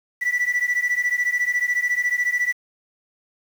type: beating tone pair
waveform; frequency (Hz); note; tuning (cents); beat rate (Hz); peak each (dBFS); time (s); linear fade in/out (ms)
sine; 1956 / 1970; B6 / B6; -17 / -5; 14; -20; 0.21-2.53; 20
effects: tanh soft clip ceiling -16 dBFS + 7-bit